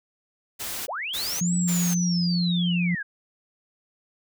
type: noise bursts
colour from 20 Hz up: white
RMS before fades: -32 dBFS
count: 3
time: 0.59-1.95 s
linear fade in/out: 20 ms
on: 280 ms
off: 260 ms
type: linear two-way sweep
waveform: sine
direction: up then down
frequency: 435.2 to 7960 to 1568 Hz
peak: -28 dBFS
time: 0.88-3.03 s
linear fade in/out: 10 ms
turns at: 1.54 s
type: tone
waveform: sine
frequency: 175.1 Hz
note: F3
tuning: 5 cents sharp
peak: -21 dBFS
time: 1.41-2.95 s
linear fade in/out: 5 ms
effects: none